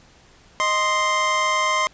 25% pulse tone pair together, 622.3 / 1046.6 Hz, D#5 / C6, 0 / 0 cents, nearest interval major sixth, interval 900 cents, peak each -22 / -15 dBFS, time 0.6-1.87 s, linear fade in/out 0 ms, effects pink hiss -52 dBFS RMS until 1.93 s + resampled to 16000 Hz

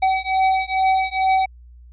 square beating tone pair, 760 / 762.3 Hz, F#5 / G5, +46 / -49 cents, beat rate 2.3 Hz, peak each -20 dBFS, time 0.02-1.46 s, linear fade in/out 10 ms, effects added 60 Hz sine -41 dBFS peak until 1.92 s + resampled to 8000 Hz

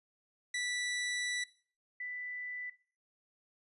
sawtooth / sine tone pair in turn, 1966 / 1985.4 Hz, B6 / B6, -8 / +9 cents, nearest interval unison, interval 17 cents, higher second, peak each -30 / -38 dBFS, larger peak first, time 0.54-1.44 / 2-2.7 s, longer first, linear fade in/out 5 ms, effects noise-tail reverb RT60 0.4 s tail -18 dB re dry + resampled to 24000 Hz

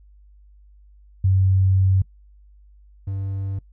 sine / triangle tone pair in turn, 95 / 97.5 Hz, F#2 / G2, +46 / -9 cents, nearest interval unison, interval 45 cents, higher second, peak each -14 / -22 dBFS, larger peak first, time 1.24-2.02 / 3.07-3.59 s, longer first, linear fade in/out 5 ms, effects noise-tail reverb RT60 0.1 s tail -22 dB re dry + added 50 Hz sine -47 dBFS peak until 3.72 s

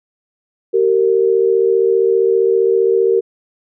sine tone pair together, 384.7 / 459.9 Hz, G4 / A#4, -33 / -23 cents, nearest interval minor third, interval 310 cents, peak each -13 dBFS, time 0.73-3.21 s, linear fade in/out 20 ms, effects none

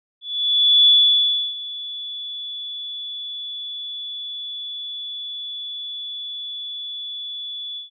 sine tone with ADSR envelope, 3439 Hz, A7, 40 cents flat, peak -9 dBFS, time 0.21-7.9 s, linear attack 660 ms, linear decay 670 ms, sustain -19 dB, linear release 130 ms, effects none

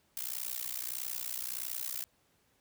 blue noise with amplitude modulation, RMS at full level -34 dBFS, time 0.17-2.04 s, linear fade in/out 0 ms, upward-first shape sine, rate 61.6 Hz, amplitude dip 100%, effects pink hiss -71 dBFS RMS until 2.6 s + high-pass 60 Hz 12 dB/octave

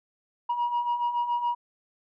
sine beating tone pair, 953 / 960.1 Hz, A#5 / B5, +38 / -49 cents, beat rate 7.1 Hz, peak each -30 / -24 dBFS, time 0.49-1.55 s, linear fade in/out 10 ms, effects tanh soft clip ceiling -21 dBFS

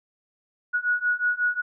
sine beating tone pair, 1457 / 1462.5 Hz, F#6 / F#6, -27 / -21 cents, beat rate 5.5 Hz, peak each -25 / -24 dBFS, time 0.73-1.62 s, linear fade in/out 20 ms, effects none

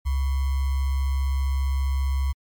sine tone with sample-and-hold, 67.5 Hz, C#2, 45 cents flat, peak -20 dBFS, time 0.05-2.33 s, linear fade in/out 20 ms, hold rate 1050 Hz, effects MP3 96 kbps

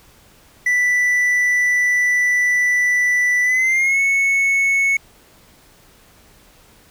triangle tone with pitch glide, 1975.5 to 2205 Hz, B6 to C#7, 0 to -10 cents, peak -12 dBFS, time 0.66-4.97 s, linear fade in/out 5 ms, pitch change +190 cents, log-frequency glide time 3.43-4 s, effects pink hiss -50 dBFS RMS until 6.9 s

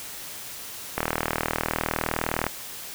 click train, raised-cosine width 0.5 ms, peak -8 dBFS, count 60, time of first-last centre 0.98-2.466 s, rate 39.7 Hz, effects white hiss -38 dBFS RMS until 2.94 s

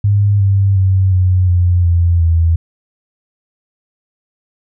sine tone with pitch steps, 101.7 / 98.29 / 95 / 91.82 / 88.74 / 85.77 / 82.89 Hz, G#2 / G2 / F#2 / F#2 / F2 / F2 / E2, -36 / +5 / +46 / -13 / +28 / -31 / +10 cents, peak -8 dBFS, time 0.04-2.56 s, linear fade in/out 5 ms, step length 360 ms, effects none

